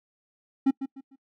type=tone with echo; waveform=triangle; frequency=269.8 Hz; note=C#4; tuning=47 cents flat; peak=-15 dBFS; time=0.66-0.71 s; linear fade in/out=10 ms; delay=150 ms; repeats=3; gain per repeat=-11 dB; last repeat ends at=1.16 s; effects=noise-tail reverb RT60 0.1 s tail -24 dB re dry